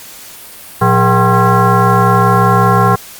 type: tone with frequency modulation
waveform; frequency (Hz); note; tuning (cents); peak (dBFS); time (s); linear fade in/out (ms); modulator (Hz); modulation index
sine; 475.3; A#4; +34; -6; 0.81-2.96; 10; 295; 2.9
effects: white hiss -33 dBFS RMS until 3.19 s + Opus 48 kbps